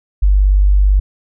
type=tone; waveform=sine; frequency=49 Hz; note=G1; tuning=in tune; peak=-7 dBFS; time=0.22-1 s; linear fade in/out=10 ms; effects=none